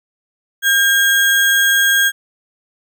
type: tone with sample-and-hold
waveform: sine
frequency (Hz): 1605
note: G6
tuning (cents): +40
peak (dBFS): -10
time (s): 0.62-2.12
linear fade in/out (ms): 50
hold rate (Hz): 4900
effects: none